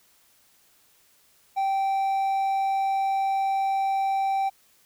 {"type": "tone", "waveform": "triangle", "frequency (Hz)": 779, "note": "G5", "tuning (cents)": -11, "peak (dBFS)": -20, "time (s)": [1.56, 4.5], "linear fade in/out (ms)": 20, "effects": ["white hiss -61 dBFS RMS until 4.85 s"]}